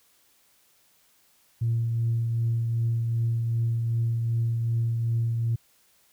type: tone with tremolo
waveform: sine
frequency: 115.7 Hz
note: A#2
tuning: 13 cents flat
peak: -20 dBFS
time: 1.61-5.56 s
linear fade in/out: 10 ms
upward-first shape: triangle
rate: 2.6 Hz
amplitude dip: 35%
effects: tanh soft clip ceiling -18 dBFS + white hiss -63 dBFS RMS until 6.12 s